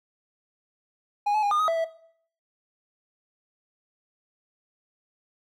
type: tone with pitch steps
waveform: triangle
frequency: 823 / 855 / 815 / 1216 / 1259 / 661 / 656 Hz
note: G#5 / A5 / G#5 / D#6 / D#6 / E5 / E5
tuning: -16 / -50 / -33 / -40 / +20 / +5 / -9 cents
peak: -19 dBFS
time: 1.26-1.848 s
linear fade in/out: 10 ms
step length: 84 ms
effects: noise-tail reverb RT60 0.6 s tail -17 dB re dry